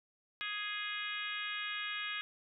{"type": "harmonic tone with a mistuned harmonic", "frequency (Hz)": 415.3, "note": "G#4", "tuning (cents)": 0, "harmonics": [3, 4, 5, 6, 7, 8, 9], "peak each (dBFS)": [-46, -42, -44, -43, -46, -45, -49], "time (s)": [0.41, 2.21], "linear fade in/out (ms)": 0, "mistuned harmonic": 5, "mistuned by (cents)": 21, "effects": []}